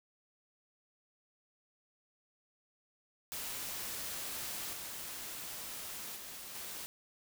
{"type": "noise with level steps", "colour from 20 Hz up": "white", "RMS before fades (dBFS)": [-41, -44, -47, -44], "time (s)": [3.32, 6.86], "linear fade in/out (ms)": 0, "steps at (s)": [4.73, 6.16, 6.55], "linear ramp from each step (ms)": 2, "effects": []}